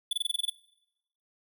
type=tone bursts; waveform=square; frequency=3466 Hz; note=A7; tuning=27 cents flat; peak=-26 dBFS; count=9; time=0.11-0.499 s; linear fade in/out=5 ms; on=21 ms; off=25 ms; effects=noise-tail reverb RT60 0.8 s tail -19 dB re dry